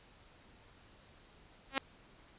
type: tone with exponential growth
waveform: 5% pulse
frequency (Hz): 270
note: C#4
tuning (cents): -45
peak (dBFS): -16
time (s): 1.7-1.78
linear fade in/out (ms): 0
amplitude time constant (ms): 17
effects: pink hiss -61 dBFS RMS until 2.38 s + resampled to 8000 Hz